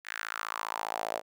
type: tone with high-pass filter sweep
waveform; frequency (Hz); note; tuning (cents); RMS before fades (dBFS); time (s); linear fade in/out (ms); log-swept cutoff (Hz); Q
sawtooth; 55; A1; 0; -36; 0.04-1.22; 50; 1800 to 600; 3.8
effects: none